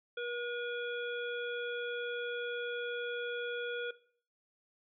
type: harmonic tone with a mistuned harmonic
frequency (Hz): 480.6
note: B4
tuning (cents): -47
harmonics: 1 / 3 / 5 / 7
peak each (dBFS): -38 / -40 / -49 / -46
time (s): 0.17-3.91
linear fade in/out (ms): 5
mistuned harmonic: 5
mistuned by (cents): +21
effects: noise-tail reverb RT60 0.5 s tail -17 dB re dry